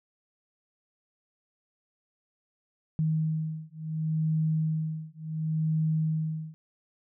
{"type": "beating tone pair", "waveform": "sine", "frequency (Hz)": [157.3, 158], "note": ["D#3", "D#3"], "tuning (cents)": [19, 27], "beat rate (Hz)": 0.7, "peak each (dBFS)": -29, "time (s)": [2.99, 6.54], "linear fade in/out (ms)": 0, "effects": []}